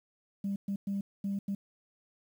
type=tone bursts at uneven times; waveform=sine; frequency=198.6 Hz; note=G3; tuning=23 cents sharp; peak=-29 dBFS; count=5; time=0.44-0.56 / 0.68-0.76 / 0.87-1.01 / 1.24-1.39 / 1.48-1.55 s; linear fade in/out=5 ms; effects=tanh soft clip ceiling -27 dBFS + 10-bit